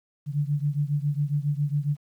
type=beating tone pair; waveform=sine; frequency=143 / 150.3 Hz; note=D3 / D3; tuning=-46 / +40 cents; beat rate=7.3 Hz; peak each=-25 / -27 dBFS; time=0.26-1.97 s; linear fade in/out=50 ms; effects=10-bit